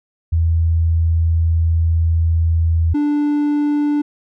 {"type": "tone pair in turn", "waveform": ["sine", "triangle"], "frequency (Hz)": [82.41, 293.7], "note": ["E2", "D4"], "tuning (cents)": [0, 0], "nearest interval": "octave + minor seventh", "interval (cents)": 2200, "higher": "second", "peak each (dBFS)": -12, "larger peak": "neither", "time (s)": [[0.32, 2.94], [2.94, 4.02]], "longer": "first", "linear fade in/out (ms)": 10, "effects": []}